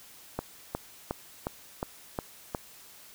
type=click train; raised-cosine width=1 ms; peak=-16 dBFS; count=7; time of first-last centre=0.39-2.548 s; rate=2.78 Hz; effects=white hiss -52 dBFS RMS until 3.14 s